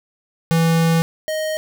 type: tone pair in turn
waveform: square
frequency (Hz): 164.81 / 624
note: E3 / D#5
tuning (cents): 0 / +5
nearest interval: octave + major seventh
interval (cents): 2305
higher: second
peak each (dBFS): -14 / -21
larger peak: first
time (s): 0.51-1.02 / 1.28-1.57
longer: first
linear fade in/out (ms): 0
effects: none